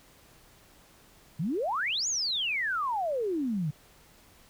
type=exponential two-way sweep; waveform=sine; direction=up then down; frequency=141 to 7040 to 141 Hz; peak=-27 dBFS; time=1.39-3.71 s; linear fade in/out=10 ms; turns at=2.08 s; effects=pink hiss -58 dBFS RMS until 4.49 s